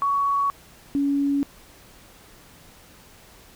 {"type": "tone pair in turn", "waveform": "sine", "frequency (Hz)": [1121, 281.5], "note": ["C#6", "C#4"], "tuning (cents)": [19, 27], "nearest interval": "2 octaves", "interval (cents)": 2392, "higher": "first", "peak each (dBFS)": -19, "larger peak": "neither", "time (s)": [[0.02, 0.5], [0.95, 1.43]], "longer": "neither", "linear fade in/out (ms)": 0, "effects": ["pink hiss -50 dBFS RMS until 3.55 s"]}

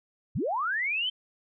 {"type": "linear sweep", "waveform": "sine", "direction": "up", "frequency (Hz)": [71.6, 3148], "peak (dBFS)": -26, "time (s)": [0.35, 1.1], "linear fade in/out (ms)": 10, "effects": []}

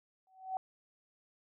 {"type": "tone with exponential growth", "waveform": "sine", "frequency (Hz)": 756, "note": "F#5", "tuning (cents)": 37, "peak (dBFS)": -30, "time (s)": [0.27, 0.57], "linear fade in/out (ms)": 1, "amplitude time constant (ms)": 64, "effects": []}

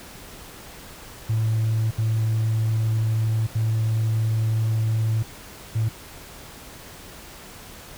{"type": "tone bursts at uneven times", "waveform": "triangle", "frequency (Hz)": 110.9, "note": "A2", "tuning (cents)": 14, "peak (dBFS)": -16, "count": 4, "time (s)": [[1.29, 1.91], [1.98, 3.47], [3.55, 5.23], [5.75, 5.89]], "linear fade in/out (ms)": 10, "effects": ["tanh soft clip ceiling -15 dBFS", "pink hiss -42 dBFS RMS until 7.97 s"]}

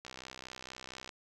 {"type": "click train", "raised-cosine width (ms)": 0.2, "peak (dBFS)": -27, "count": 68, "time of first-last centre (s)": [0.05, 1.092], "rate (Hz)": 64.3, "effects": []}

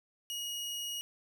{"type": "tone", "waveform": "sawtooth", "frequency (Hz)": 2888, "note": "F#7", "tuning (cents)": -43, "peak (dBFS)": -33, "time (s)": [0.3, 1.01], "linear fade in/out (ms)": 0, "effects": ["10-bit"]}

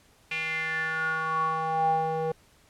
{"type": "tone with band-pass filter sweep", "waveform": "square", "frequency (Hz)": 160, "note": "D#3", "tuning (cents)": 49, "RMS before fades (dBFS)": -28, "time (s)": [0.31, 2.32], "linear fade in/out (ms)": 5, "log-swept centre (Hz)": [2500, 580], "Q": 7.2, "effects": ["pink hiss -60 dBFS RMS until 2.69 s", "low-pass 12000 Hz 12 dB/octave"]}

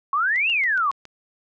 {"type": "exponential two-way sweep", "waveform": "sine", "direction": "up then down", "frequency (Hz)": [1076, 2869, 1076], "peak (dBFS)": -18, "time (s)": [0.13, 0.91], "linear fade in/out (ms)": 2, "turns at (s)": 0.5}
{"type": "click train", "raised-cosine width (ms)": 0.2, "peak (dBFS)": -24, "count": 6, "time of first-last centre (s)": [0.36, 1.053], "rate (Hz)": 7.21}
{"effects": []}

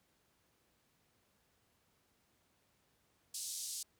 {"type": "band-pass noise", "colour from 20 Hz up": "white", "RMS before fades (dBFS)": -43, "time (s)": [3.34, 3.83], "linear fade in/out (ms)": 5, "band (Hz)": [4200, 10000], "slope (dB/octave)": 24, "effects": ["pink hiss -75 dBFS RMS until 3.99 s", "high-pass 60 Hz 12 dB/octave"]}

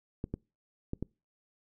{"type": "clicks", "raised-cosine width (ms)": 3, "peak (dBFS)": -21, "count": 4, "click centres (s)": [0.241, 0.34, 0.934, 1.026], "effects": ["noise-tail reverb RT60 0.3 s tail -26 dB re dry"]}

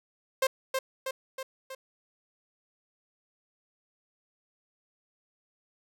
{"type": "tone with echo", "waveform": "sawtooth", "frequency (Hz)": 528, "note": "C5", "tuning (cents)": 16, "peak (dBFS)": -19, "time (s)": [0.42, 0.47], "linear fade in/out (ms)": 5, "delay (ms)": 320, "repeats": 4, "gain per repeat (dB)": -4, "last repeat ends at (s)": 1.75, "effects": []}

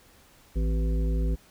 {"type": "harmonic tone with a mistuned harmonic", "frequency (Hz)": 54.9, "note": "A1", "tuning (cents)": -3, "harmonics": [1, 3, 5, 7, 9], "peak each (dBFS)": [-23, -33, -37, -40, -42], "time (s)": [0.55, 1.36], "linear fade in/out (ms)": 20, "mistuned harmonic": 5, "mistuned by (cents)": -85, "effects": ["pink hiss -57 dBFS RMS until 1.5 s"]}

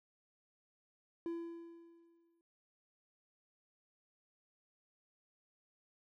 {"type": "tone with exponential decay", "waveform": "triangle", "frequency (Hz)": 336.6, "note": "E4", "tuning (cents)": 36, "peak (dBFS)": -34, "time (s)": [1.26, 2.41], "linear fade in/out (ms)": 1, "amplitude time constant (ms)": 250, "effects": []}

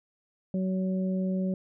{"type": "harmonic tone", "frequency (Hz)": 187.4, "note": "F#3", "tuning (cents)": 22, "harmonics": [1, 2, 3], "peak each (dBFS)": [-26, -38, -37], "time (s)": [0.54, 1.54], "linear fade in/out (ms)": 2, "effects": []}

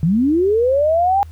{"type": "linear sweep", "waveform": "sine", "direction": "up", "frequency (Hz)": [148.6, 815], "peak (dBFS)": -12, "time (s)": [0.03, 1.23], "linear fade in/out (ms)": 0, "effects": ["added 80 Hz sine -33 dBFS peak until 1.31 s", "pink hiss -54 dBFS RMS until 1.31 s"]}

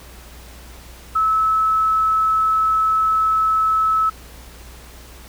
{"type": "tone", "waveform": "sine", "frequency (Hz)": 1300, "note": "E6", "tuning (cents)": -24, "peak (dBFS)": -14, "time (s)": [1.15, 4.1], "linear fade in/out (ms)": 10, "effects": ["added 60 Hz sine -40 dBFS peak until 5.28 s", "pink hiss -43 dBFS RMS until 5.28 s"]}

